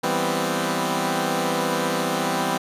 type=chord; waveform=10% pulse; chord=C major seventh; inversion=first; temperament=equal; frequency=164.81 / 196 / 246.9 / 261.6 Hz; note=E3 / G3 / B3 / C4; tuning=0 / 0 / 0 / 0 cents; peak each=-19 dBFS; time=0.03-2.58 s; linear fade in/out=10 ms; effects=resampled to 32000 Hz